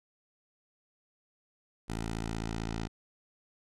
10% pulse tone with low-pass filter sweep, 55.6 Hz, A1, 19 cents sharp, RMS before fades -36 dBFS, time 1.88-2.88 s, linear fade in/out 20 ms, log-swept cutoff 9500 to 5800 Hz, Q 1.2, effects none

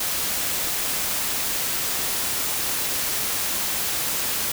white noise, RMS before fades -25 dBFS, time 0-4.52 s, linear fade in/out 5 ms, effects none

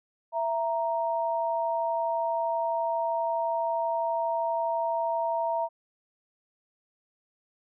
sine tone pair together, 665 / 932.7 Hz, E5 / A#5, +15 / +1 cents, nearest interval tritone, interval 586 cents, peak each -28 dBFS, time 0.32-5.69 s, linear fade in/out 50 ms, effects none

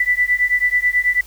sine beating tone pair, 1975.5 / 1984.7 Hz, B6 / B6, 0 / +8 cents, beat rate 9.2 Hz, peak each -17 dBFS, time 0-1.21 s, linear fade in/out 5 ms, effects added 50 Hz sine -41 dBFS peak until 1.26 s + white hiss -45 dBFS RMS until 1.26 s

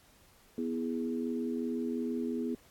sine chord, E major, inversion second, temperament equal, 246.9 / 329.6 / 415.3 Hz, B3 / E4 / G#4, 0 / 0 / 0 cents, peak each -33 / -38 / -38 dBFS, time 0.58-2.55 s, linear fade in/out 2 ms, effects pink hiss -62 dBFS RMS until 2.7 s + AAC 64 kbps

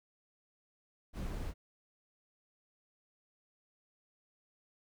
brown noise, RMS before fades -39 dBFS, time 1.13-1.54 s, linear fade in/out 50 ms, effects none

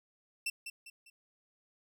sawtooth tone with echo, 2686 Hz, E7, 32 cents sharp, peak -29 dBFS, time 0.46-0.5 s, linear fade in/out 5 ms, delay 200 ms, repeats 3, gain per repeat -8 dB, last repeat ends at 1.1 s, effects none

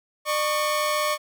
sawtooth tone pair together, 601.4 / 1108.7 Hz, D5 / C#6, +41 / 0 cents, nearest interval major seventh, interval 1059 cents, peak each -21 dBFS, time 0.25-1.18 s, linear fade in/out 50 ms, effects none

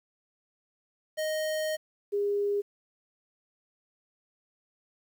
square / sine tone pair in turn, 622.3 / 406.7 Hz, D#5 / G#4, 0 / -36 cents, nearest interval perfect fifth, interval 736 cents, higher first, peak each -29 / -25 dBFS, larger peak second, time 1.17-1.77 / 2.12-2.62 s, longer first, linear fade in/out 20 ms, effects 10-bit

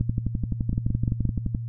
two click trains, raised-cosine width 5 ms, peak -12 / -12 dBFS, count 4 / 19, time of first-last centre 0.73-1.253 / 0.01-1.548 s, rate 5.74 / 11.7 Hz, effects noise-tail reverb RT60 0.1 s tail -18 dB re dry + added 116 Hz sine -29 dBFS peak until 1.68 s

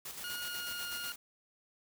white noise with tremolo, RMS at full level -43 dBFS, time 0.05-1.16 s, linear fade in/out 5 ms, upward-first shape square, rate 8.1 Hz, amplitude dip 45%
20% pulse tone with pitch glide, 1436 to 1420.3 Hz, F6 to F6, +48 to +29 cents, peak -34 dBFS, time 0.24-1.12 s, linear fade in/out 0 ms, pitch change -19 cents, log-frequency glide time 0.39-0.84 s
effects none

